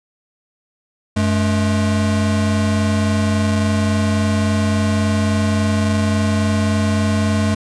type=tone pair together; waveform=square; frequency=94.91 / 213.6 Hz; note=F#2 / G#3; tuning=+45 / +49 cents; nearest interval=octave + major second; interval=1404 cents; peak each=-18 dBFS; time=1.16-7.55 s; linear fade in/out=10 ms; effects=resampled to 22050 Hz